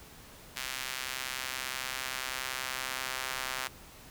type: tone with high-pass filter sweep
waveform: sawtooth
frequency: 130.4 Hz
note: C3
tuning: 5 cents flat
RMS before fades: -37 dBFS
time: 0.56-3.68 s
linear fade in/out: 10 ms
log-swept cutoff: 2000 to 1300 Hz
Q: 0.84
effects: pink hiss -52 dBFS RMS until 4.1 s